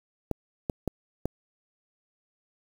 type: clicks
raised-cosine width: 2 ms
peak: -14 dBFS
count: 4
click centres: 0.313 / 0.698 / 0.877 / 1.256 s
effects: 7-bit